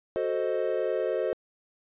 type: chord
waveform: triangle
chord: F# diminished seventh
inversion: none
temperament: equal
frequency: 370 / 440 / 523.3 / 622.3 Hz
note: F#4 / A4 / C5 / Eb5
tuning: 0 / 0 / 0 / 0 cents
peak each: -30 / -29 / -28 / -30 dBFS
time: 0.16-1.33 s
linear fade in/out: 0 ms
effects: resampled to 8000 Hz